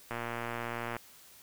click train, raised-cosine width 0.5 ms, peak -21 dBFS, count 102, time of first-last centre 0.11-0.966 s, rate 118 Hz, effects white hiss -56 dBFS RMS until 1.42 s

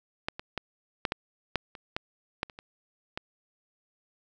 clicks, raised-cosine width 0.3 ms, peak -13 / -21 / -15 / -10 / -12 / -10 / -27 / -14 / -12 / -30 / -27 / -17 dBFS, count 12, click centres 0.285 / 0.395 / 0.577 / 1.052 / 1.121 / 1.557 / 1.752 / 1.965 / 2.431 / 2.498 / 2.589 / 3.175 s, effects none

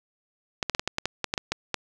clicks, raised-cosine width 0.2 ms, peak -8 dBFS, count 12, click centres 0.628 / 0.697 / 0.749 / 0.795 / 0.876 / 0.984 / 1.056 / 1.243 / 1.339 / 1.378 / 1.52 / 1.743 s, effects none

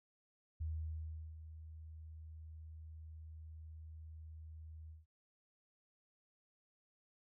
sine tone with ADSR envelope, 79.1 Hz, D#2, 29 cents sharp, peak -37 dBFS, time 0.6-5.06 s, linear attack 13 ms, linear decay 740 ms, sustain -12 dB, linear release 160 ms, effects none

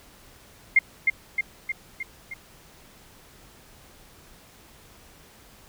sine tone with echo, 2117 Hz, C7, 20 cents sharp, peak -12 dBFS, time 0.76-0.79 s, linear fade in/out 5 ms, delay 310 ms, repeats 5, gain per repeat -4 dB, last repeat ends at 2.34 s, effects pink hiss -52 dBFS RMS until 5.68 s

